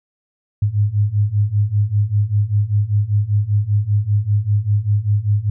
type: beating tone pair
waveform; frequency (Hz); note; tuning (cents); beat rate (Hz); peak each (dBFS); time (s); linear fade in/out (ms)
sine; 100.9 / 106; G#2 / G#2; -49 / +36; 5.1; -18 / -16; 0.62-5.5; 5
effects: none